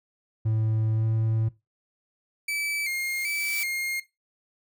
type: tone with pitch glide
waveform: triangle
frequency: 110 to 111.28 Hz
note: A2 to A2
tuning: 0 to +20 cents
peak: -20 dBFS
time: 0.45-1.49 s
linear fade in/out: 10 ms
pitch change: +20 cents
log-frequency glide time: 0.94-1.06 s
type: noise with exponential growth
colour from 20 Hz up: blue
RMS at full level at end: -32 dBFS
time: 2.48-3.63 s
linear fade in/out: 0 ms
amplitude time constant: 250 ms
type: tone with vibrato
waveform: 40% pulse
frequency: 2217 Hz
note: C#7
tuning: in tune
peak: -26 dBFS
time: 2.48-4 s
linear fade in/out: 5 ms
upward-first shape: square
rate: 1.3 Hz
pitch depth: 69 cents each way
effects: noise-tail reverb RT60 0.2 s tail -17 dB re dry